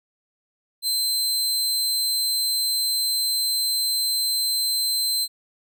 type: tone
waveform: sawtooth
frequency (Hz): 4100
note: C8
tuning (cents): -36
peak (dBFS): -18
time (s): 0.82-5.28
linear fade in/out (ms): 50
effects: none